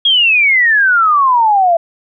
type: exponential sweep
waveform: sine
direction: down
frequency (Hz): 3322 to 659.3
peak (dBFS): -7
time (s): 0.05-1.77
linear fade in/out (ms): 5
effects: none